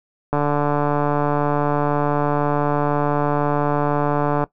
click train, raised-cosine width 1 ms, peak -6 dBFS, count 601, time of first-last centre 0.33-4.44 s, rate 146 Hz, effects noise-tail reverb RT60 0.1 s tail -19 dB re dry

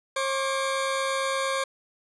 20% pulse tone pair together, 538 / 1164.6 Hz, C5 / D6, +48 / -15 cents, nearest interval octave + minor second, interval 1337 cents, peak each -21 / -27 dBFS, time 0.16-1.64 s, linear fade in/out 5 ms, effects resampled to 24000 Hz

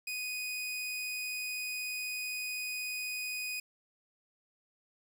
sawtooth tone, 2489 Hz, D#7, in tune, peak -32 dBFS, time 0.07-3.6 s, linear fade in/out 5 ms, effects 10-bit

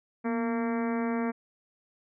harmonic tone with a mistuned harmonic, 229.3 Hz, A#3, 28 cents flat, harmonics 1 / 2 / 3 / 4 / 5 / 6 / 7 / 8 / 9 / 10, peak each -28 / -34 / -38 / -40 / -42 / -44 / -45 / -46 / -47 / -48 dBFS, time 0.24-1.32 s, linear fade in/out 20 ms, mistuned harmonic 1, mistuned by +56 cents, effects none

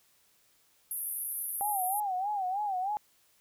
white band-pass noise, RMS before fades -36 dBFS, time 0.91-2 s, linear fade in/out 2 ms, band 10000 to 13000 Hz, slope 96 dB/octave
sine tone with vibrato, 784 Hz, G5, in tune, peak -29 dBFS, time 1.61-2.97 s, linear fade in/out 0 ms, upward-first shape sine, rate 3.2 Hz, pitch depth 130 cents each way
effects white hiss -67 dBFS RMS until 3.4 s

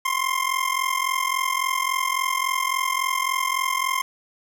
25% pulse ring-modulated tone, 1056 Hz, C6, 16 cents sharp, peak -15 dBFS, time 0.05-4.02 s, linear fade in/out 0 ms, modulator 21.8 Hz, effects none

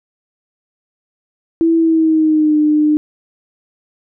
sine tone with pitch glide, 329.6 to 302.2 Hz, E4 to D4, 0 to +50 cents, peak -9 dBFS, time 1.61-2.97 s, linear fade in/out 0 ms, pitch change -150 cents, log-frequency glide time 1.76-2.57 s, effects none

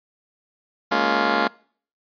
10% pulse chord, Bb minor seventh, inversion third, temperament just, 209.8 / 233.1 / 279.7 / 349.6 Hz, Ab3 / Bb3 / Db4 / F4, +18 / 0 / +16 / +2 cents, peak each -17 dBFS, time 0.91-1.48 s, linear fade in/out 10 ms, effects noise-tail reverb RT60 0.5 s tail -24 dB re dry + resampled to 11025 Hz

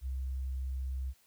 sine tone, 65.41 Hz, C2, in tune, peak -33 dBFS, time 0.01-1.14 s, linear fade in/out 50 ms, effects white hiss -67 dBFS RMS until 1.26 s

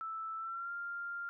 sine tone with pitch glide, 1318.5 to 1395.3 Hz, E6 to F6, 0 to -2 cents, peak -38 dBFS, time 0.01-1.29 s, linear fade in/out 0 ms, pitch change +98 cents, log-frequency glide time 0.37-0.72 s, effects none

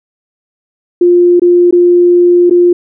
sine tone with dropouts, 351.8 Hz, F4, 13 cents sharp, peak -3 dBFS, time 1.01-2.73 s, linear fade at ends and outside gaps 5 ms, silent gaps 1.397-1.418 / 1.71-1.725 / 2.498-2.508 s, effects none

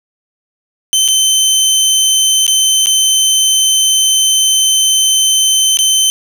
20% pulse tone with dropouts, 3081 Hz, G7, 31 cents flat, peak -3 dBFS, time 0.93-6.1 s, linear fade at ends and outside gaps 0 ms, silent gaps 1.079-1.085 / 2.466-2.479 / 2.859-2.869 / 5.771-5.789 s, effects 7-bit

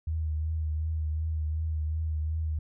sine tone with vibrato, 78.4 Hz, D#2, 14 cents sharp, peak -27 dBFS, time 0.07-2.59 s, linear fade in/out 5 ms, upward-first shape triangle, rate 2.7 Hz, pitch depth 42 cents each way, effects none

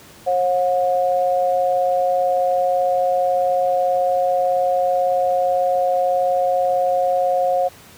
sine tone pair together, 540.2 / 722 Hz, C#5 / F#5, -45 / -43 cents, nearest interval perfect fourth, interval 502 cents, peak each -18 dBFS, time 0.26-7.69 s, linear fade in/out 20 ms, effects pink hiss -44 dBFS RMS until 7.97 s + high-pass 80 Hz 12 dB/octave

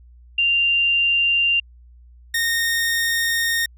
sine / sawtooth tone pair in turn, 2784 / 1845.3 Hz, F7 / A#6, -6 / -18 cents, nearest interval perfect fifth, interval 712 cents, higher first, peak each -15 dBFS, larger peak neither, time 0.38-1.6 / 2.34-3.66 s, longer second, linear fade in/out 5 ms, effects added 60 Hz sine -44 dBFS peak until 3.77 s

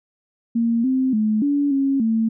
sine tone with pitch steps, 231.6 / 260.8 / 215.2 / 285.9 / 273.5 / 224 Hz, A#3 / C4 / A3 / D4 / C#4 / A3, -11 / -5 / -38 / -46 / -23 / +31 cents, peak -16 dBFS, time 0.55-2.29 s, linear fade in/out 10 ms, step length 290 ms, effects none

